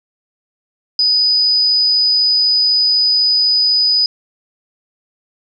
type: tone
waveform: sine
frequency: 4978 Hz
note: D#8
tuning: in tune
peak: -10 dBFS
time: 0.99-4.06 s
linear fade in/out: 2 ms
effects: none